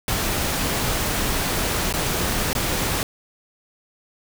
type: noise with dropouts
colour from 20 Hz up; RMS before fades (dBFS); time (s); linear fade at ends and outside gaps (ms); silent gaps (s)
pink; -23; 0.08-3.03; 1; 1.926-1.938 / 2.531-2.551
effects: none